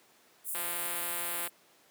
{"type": "high-pass noise", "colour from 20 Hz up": "pink", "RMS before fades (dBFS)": -36, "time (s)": [0.44, 1.5], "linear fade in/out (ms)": 50, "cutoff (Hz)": 8500, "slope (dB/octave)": 48}
{"type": "click train", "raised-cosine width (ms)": 0.3, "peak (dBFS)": -23, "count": 161, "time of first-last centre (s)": [0.55, 1.475], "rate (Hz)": 173}
{"effects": ["pink hiss -62 dBFS RMS until 1.9 s", "high-pass 300 Hz 12 dB/octave"]}